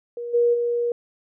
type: tone with level steps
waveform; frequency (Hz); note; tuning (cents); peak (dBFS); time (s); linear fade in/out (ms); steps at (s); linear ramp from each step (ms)
sine; 476.3; A#4; +37; -28 / -15 / -20; 0.17-0.92; 2; 0.33 / 0.53; 20
effects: none